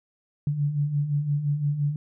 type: beating tone pair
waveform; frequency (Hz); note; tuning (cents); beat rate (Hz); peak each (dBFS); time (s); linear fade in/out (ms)
sine; 141.1 / 146.9; C#3 / D3; +31 / +1; 5.8; -30 / -23; 0.47-1.96; 2
effects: none